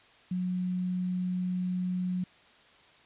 sine tone with quantisation, 181.8 Hz, F#3, 30 cents flat, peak -28 dBFS, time 0.31-2.24 s, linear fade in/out 5 ms, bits 9, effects white hiss -58 dBFS RMS until 3.05 s + resampled to 8000 Hz

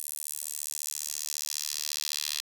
10% pulse tone with high-pass filter sweep, 74.6 Hz, D2, 28 cents sharp, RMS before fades -35 dBFS, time 0-2.41 s, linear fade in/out 0 ms, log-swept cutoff 10000 to 4000 Hz, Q 1.8, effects 9-bit

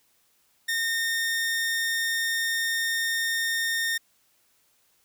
sawtooth tone, 1830 Hz, A#6, 32 cents flat, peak -21 dBFS, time 0.68-3.98 s, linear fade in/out 10 ms, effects white hiss -66 dBFS RMS until 5.04 s

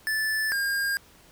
square tone pair in turn, 1750 / 1613.2 Hz, A6 / G6, -10 / +49 cents, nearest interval minor second, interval 141 cents, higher first, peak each -25 dBFS, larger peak neither, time 0.07-0.52 / 0.52-0.97 s, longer neither, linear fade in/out 0 ms, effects pink hiss -55 dBFS RMS until 1.31 s

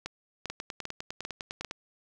two click trains, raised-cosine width 0.2 ms, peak -19 / -18 dBFS, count 13 / 5, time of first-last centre 0.5-1.711 / 0.06-1.647 s, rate 9.91 / 2.52 Hz, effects none

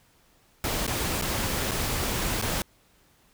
pink noise with dropouts, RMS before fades -28 dBFS, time 0.64-2.62 s, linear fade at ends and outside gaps 1 ms, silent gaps 0.866-0.877 / 1.214-1.222 / 1.711-1.716 / 2.415-2.423 s, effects pink hiss -62 dBFS RMS until 3.33 s

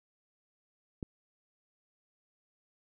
click, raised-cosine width 3 ms, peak -24 dBFS, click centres 1.028 s, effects none

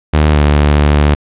sawtooth tone with pitch glide, 76.1 to 73.59 Hz, D#2 to D2, -38 to +4 cents, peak -3 dBFS, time 0.13-1.15 s, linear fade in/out 10 ms, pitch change -58 cents, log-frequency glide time 0.31-0.37 s, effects resampled to 8000 Hz + 7-bit

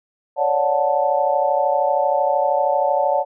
sine chord, D major seventh, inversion third, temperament equal with one note detuned, 554.4 / 587.3 / 731.1 / 880 Hz, C#5 / D5 / F#5 / A5, 0 / 0 / -21 / 0 cents, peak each -21 dBFS, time 0.36-3.25 s, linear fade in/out 50 ms, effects none

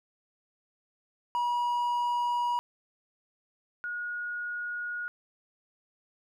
triangle / sine tone pair in turn, 964 / 1444.4 Hz, B5 / F#6, -42 / -42 cents, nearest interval perfect fifth, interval 700 cents, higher second, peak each -24 / -32 dBFS, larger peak first, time 1.35-2.59 / 3.84-5.08 s, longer neither, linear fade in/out 0 ms, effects none

